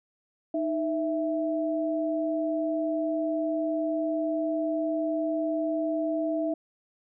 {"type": "tone pair together", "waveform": "sine", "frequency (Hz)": [311.4, 659.3], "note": ["D#4", "E5"], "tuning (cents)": [2, 0], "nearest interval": "octave + minor second", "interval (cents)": 1298, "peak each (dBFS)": -28, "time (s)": [0.54, 6.54], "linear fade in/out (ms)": 5, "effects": []}